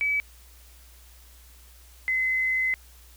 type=tone pair in turn; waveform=sine; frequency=2290 / 2044 Hz; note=D7 / C7; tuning=-44 / -41 cents; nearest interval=major second; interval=197 cents; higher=first; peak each=-22 dBFS; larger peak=neither; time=0.01-0.2 / 2.08-2.74 s; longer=second; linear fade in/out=0 ms; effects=added 60 Hz sine -50 dBFS peak until 3.16 s + white hiss -55 dBFS RMS until 3.16 s